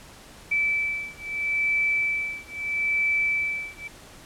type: beating tone pair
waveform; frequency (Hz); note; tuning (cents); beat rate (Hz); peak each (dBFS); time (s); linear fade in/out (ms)
sine; 2316 / 2316.77; D7 / D7; -25 / -24; 0.77; -26; 0.51-3.88; 10
effects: pink hiss -47 dBFS RMS until 4.25 s + low-pass 11000 Hz 12 dB/octave